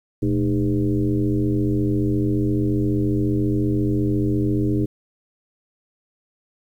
sine tone with frequency modulation, 213.3 Hz, G#3, 46 cents sharp, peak -17 dBFS, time 0.22-4.86 s, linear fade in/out 10 ms, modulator 94.5 Hz, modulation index 1.8, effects 9-bit

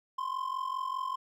triangle ring-modulated tone, 1046.5 Hz, C6, in tune, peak -27 dBFS, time 0.18-1.16 s, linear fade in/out 5 ms, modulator 22.5 Hz, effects none

